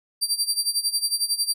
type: tone with tremolo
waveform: 25% pulse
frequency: 4699 Hz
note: D8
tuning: in tune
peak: -14 dBFS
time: 0.21-1.54 s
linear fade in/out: 20 ms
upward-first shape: sine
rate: 11 Hz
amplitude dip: 85%
effects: none